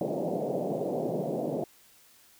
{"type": "band-pass noise", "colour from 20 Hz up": "white", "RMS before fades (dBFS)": -31, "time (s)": [0.01, 1.64], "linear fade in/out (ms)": 2, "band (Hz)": [140, 690], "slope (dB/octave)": 48, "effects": ["white hiss -59 dBFS RMS until 2.39 s"]}